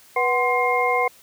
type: tone cluster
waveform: sine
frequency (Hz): 490 / 745 / 1042 / 2130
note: B4 / F#5 / C6 / C7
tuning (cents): -14 / +12 / -7 / +30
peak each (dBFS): -23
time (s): 0.16-1.08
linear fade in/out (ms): 5
effects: white hiss -51 dBFS RMS until 1.22 s